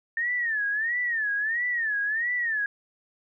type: tone with vibrato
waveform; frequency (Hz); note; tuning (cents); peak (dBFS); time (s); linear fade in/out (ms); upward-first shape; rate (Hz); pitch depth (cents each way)
sine; 1800; A6; +39; -24; 0.17-2.66; 2; sine; 1.5; 160
effects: none